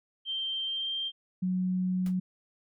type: tone with pitch glide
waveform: sine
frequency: 3143 to 3169 Hz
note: G7 to G7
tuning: +4 to +18 cents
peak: -30 dBFS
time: 0.25-1.12 s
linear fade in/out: 50 ms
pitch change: +14 cents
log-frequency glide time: 0.66-0.9 s
type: tone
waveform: sine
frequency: 183.9 Hz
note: F#3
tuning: 10 cents flat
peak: -26 dBFS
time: 1.42-2.2 s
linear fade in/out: 10 ms
type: noise with exponential decay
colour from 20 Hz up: pink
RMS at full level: -42 dBFS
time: 2.06-2.16 s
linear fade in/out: 2 ms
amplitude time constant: 21 ms
effects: none